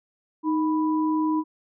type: tone pair together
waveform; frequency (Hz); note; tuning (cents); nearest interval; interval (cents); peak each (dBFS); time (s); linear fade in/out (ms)
sine; 311.3 / 987.8; D#4 / B5; +1 / 0; octave + minor sixth; 1999; -21 / -28; 0.43-1.44; 50
effects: none